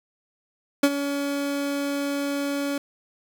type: tone with ADSR envelope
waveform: 30% pulse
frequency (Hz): 282.7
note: C#4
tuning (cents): +34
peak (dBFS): -10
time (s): 0.83-2.78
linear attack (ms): 6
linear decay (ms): 53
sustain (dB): -12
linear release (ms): 3
effects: none